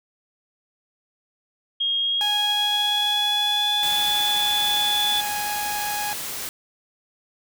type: tone with pitch glide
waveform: sine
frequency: 3252 to 3445 Hz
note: G#7 to A7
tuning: -37 to -37 cents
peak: -20 dBFS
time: 1.8-5.21 s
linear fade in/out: 10 ms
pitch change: +100 cents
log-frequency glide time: 1.98-3.72 s
type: tone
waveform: sawtooth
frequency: 830.6 Hz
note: G#5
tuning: in tune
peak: -22 dBFS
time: 2.21-6.13 s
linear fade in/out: 0 ms
type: noise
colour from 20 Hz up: white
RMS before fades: -31 dBFS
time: 3.83-6.49 s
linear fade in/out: 0 ms
effects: none